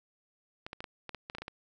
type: clicks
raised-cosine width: 0.3 ms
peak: -24 dBFS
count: 11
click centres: 0.665 / 0.731 / 0.805 / 0.842 / 1.093 / 1.147 / 1.299 / 1.35 / 1.384 / 1.42 / 1.481 s
effects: none